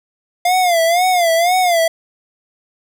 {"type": "tone with vibrato", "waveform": "square", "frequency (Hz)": 698.5, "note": "F5", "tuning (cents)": 0, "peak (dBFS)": -12, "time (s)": [0.45, 1.88], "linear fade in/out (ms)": 5, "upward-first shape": "sine", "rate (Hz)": 2, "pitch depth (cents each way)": 110, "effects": []}